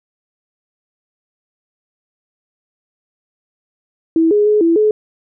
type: tone with pitch steps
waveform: sine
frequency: 326.1 / 416.1 / 422.5 / 333.2 / 427 Hz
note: E4 / G#4 / G#4 / E4 / G#4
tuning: -19 / +3 / +30 / +19 / +48 cents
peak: -9 dBFS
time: 4.16-4.91 s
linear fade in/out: 2 ms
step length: 150 ms
effects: none